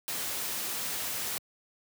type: noise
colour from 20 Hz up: white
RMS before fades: -34 dBFS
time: 0.08-1.38 s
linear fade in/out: 0 ms
effects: high-pass 100 Hz 12 dB/octave